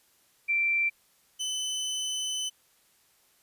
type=tone pair in turn; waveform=sine / 25% pulse; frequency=2349 / 3024 Hz; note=D7 / F#7; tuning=0 / +37 cents; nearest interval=major third; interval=437 cents; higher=second; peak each=-23 / -26 dBFS; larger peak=first; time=0.48-0.9 / 1.39-2.5 s; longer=second; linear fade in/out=20 ms; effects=white hiss -65 dBFS RMS until 3.42 s + resampled to 32000 Hz